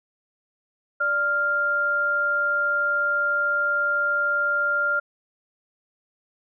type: tone pair together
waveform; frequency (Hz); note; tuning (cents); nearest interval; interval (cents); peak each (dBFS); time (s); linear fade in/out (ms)
sine; 587.3 / 1396.9; D5 / F6; 0 / 0; octave + minor third; 1500; -30 / -20; 1-5; 10
effects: none